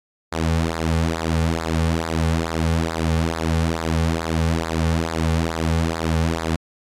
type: tone with flanger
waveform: sawtooth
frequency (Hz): 81.7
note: E2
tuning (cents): -15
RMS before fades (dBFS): -21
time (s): 0.32-6.56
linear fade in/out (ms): 5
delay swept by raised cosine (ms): 0.33 to 3.13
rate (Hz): 2.3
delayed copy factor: -0.8
effects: low-pass 9000 Hz 12 dB/octave + AAC 64 kbps